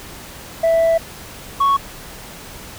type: tone pair in turn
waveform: sine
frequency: 659.3 / 1108.8 Hz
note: E5 / C#6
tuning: 0 / 0 cents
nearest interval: major sixth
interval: 900 cents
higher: second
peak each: -9 dBFS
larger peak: neither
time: 0.63-0.98 / 1.6-1.77 s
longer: first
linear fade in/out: 10 ms
effects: tanh soft clip ceiling -11 dBFS + pink hiss -36 dBFS RMS until 2.78 s